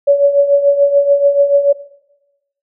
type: tone with tremolo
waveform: sine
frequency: 566 Hz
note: C#5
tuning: 36 cents sharp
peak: -4 dBFS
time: 0.07-1.73 s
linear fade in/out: 10 ms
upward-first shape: triangle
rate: 6.9 Hz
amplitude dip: 75%
effects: noise-tail reverb RT60 0.9 s tail -18 dB re dry